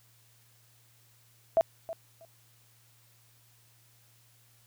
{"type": "tone with echo", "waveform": "sine", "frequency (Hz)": 659.3, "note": "E5", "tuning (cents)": 0, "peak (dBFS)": -19, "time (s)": [1.57, 1.61], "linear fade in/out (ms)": 0, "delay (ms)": 320, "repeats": 2, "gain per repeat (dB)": -15, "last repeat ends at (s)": 2.25, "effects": ["added 116 Hz sine -64 dBFS peak until 4.66 s", "white hiss -64 dBFS RMS until 4.66 s"]}